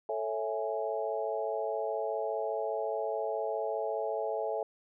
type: chord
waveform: sine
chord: A major seventh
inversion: none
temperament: equal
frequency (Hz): 440 / 554.4 / 659.3 / 830.6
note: A4 / C#5 / E5 / G#5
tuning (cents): 0 / 0 / 0 / 0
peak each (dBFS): -35 / -37 / -35 / -38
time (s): 0.09-4.63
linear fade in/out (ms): 2
effects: none